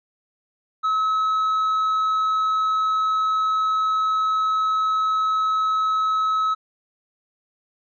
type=tone with tanh clipping; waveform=sine; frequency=1288 Hz; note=E6; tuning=41 cents flat; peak=-19 dBFS; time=0.83-6.55 s; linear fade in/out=20 ms; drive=3 dB; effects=none